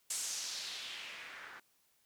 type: noise with low-pass filter sweep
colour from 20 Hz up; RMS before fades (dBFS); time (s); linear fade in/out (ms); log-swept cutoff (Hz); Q
blue; -43; 0.1-1.6; 5; 8400 to 1400; 2.1
effects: white hiss -73 dBFS RMS until 2.05 s